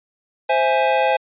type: chord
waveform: square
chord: C augmented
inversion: none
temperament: equal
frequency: 523.3 / 659.3 / 830.6 Hz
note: C5 / E5 / G#5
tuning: 0 / 0 / 0 cents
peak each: -20 / -22 / -19 dBFS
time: 0.49-1.17 s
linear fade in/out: 10 ms
effects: resampled to 8000 Hz